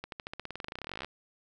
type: accelerating click train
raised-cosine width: 0.3 ms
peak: -22 dBFS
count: 28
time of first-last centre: 0.04-1.046 s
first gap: 82 ms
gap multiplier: 0.93
effects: none